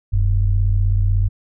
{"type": "tone pair together", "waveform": "sine", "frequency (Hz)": [40.78, 97], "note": ["E1", "G2"], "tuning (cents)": [-18, -18], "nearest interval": "octave + minor third", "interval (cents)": 1500, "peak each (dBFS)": -16, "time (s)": [0.12, 1.29], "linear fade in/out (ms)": 20, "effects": []}